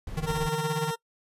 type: noise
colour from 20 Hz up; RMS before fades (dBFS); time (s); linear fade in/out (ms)
brown; -36; 0.07-0.49; 2
type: tone with tremolo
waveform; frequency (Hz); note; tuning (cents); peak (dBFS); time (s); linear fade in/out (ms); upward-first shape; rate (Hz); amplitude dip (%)
square; 155.56; D#3; 0; -26; 0.17-0.91; 0; sine; 17; 95
type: tone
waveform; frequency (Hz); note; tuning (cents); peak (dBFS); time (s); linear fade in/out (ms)
20% pulse; 459.2; A#4; -26; -24; 0.26-0.96; 20
effects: noise-tail reverb RT60 0.1 s tail -23 dB re dry + resampled to 32000 Hz

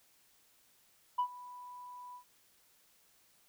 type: tone with ADSR envelope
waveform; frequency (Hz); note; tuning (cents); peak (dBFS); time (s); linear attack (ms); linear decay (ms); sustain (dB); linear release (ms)
sine; 987.8; B5; 0; -25; 1.18-2.24; 12; 80; -21; 89
effects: tanh soft clip ceiling -26 dBFS + white hiss -68 dBFS RMS until 3.48 s

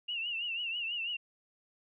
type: tone with vibrato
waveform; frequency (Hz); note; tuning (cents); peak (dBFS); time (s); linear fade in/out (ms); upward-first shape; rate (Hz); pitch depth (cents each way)
sine; 2792; F7; -1; -33; 0.08-1.17; 10; triangle; 6.1; 110
effects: none

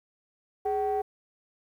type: ring-modulated tone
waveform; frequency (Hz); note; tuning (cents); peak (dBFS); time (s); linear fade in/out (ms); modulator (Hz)
triangle; 174.61; F3; 0; -19; 0.65-1.02; 10; 590
effects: tanh soft clip ceiling -19 dBFS + 10-bit

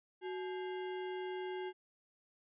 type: tone with sample-and-hold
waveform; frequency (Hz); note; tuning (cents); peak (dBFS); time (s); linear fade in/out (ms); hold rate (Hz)
sine; 370; F#4; 0; -38; 0.21-1.73; 50; 1225
effects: resampled to 8000 Hz

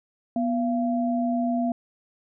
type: tone pair together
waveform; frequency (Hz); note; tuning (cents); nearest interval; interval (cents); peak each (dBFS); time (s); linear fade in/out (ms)
sine; 243.8 / 684; B3 / F5; -22 / -36; octave + tritone; 1786; -23 / -27; 0.36-1.72; 2
effects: none

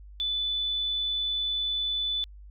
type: tone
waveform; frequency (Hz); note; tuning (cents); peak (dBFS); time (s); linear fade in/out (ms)
sine; 3490; A7; -15; -26; 0.2-2.24; 0
effects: added 50 Hz sine -44 dBFS peak until 2.5 s

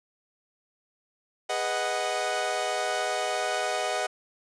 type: chord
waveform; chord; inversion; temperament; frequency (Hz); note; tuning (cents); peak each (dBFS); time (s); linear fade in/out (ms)
sawtooth; G# minor seventh; none; equal with one note detuned; 411.7 / 493.9 / 622.3 / 740; G#4 / B4 / D#5 / F#5; -15 / 0 / 0 / 0; -32 / -31 / -27 / -26; 1.49-4.07; 10
effects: resampled to 22050 Hz

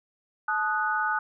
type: chord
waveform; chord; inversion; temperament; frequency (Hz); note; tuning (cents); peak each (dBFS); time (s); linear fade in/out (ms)
sine; D# diminished; second; equal with one note detuned; 865.9 / 1244.5 / 1480; A5 / D#6 / F#6; -28 / 0 / 0; -29 / -29 / -27; 0.48-1.19; 5
effects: none

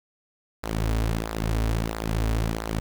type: tone with flanger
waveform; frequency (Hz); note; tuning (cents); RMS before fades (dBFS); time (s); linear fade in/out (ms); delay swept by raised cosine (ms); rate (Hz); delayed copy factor
sawtooth; 55; A1; 0; -26; 0.63-2.8; 5; 0.32 to 5.92; 1.5; -0.7
effects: 7-bit

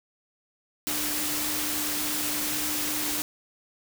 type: tone in noise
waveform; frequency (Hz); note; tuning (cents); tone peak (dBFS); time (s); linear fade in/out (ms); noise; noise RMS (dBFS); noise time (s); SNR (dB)
sine; 300.1; D4; +38; -36; 0.87-3.22; 0; white; -29; 0.87-3.22; -10
effects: none

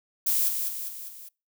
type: noise with echo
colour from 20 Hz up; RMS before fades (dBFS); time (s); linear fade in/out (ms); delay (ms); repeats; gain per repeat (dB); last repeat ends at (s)
violet; -24; 0.26-0.49; 10; 200; 4; -5; 1.29
effects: noise-tail reverb RT60 0.3 s tail -26 dB re dry

